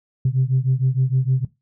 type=beating tone pair; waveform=sine; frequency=127.7 / 134.2 Hz; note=C3 / C3; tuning=-42 / +44 cents; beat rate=6.5 Hz; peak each=-18 dBFS; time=0.25-1.45 s; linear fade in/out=5 ms; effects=noise-tail reverb RT60 0.2 s tail -17 dB re dry + tanh soft clip ceiling -10 dBFS